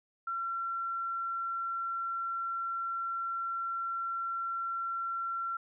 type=tone; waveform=sine; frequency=1360 Hz; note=F6; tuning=46 cents flat; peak=-32 dBFS; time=0.27-5.57 s; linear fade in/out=5 ms; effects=none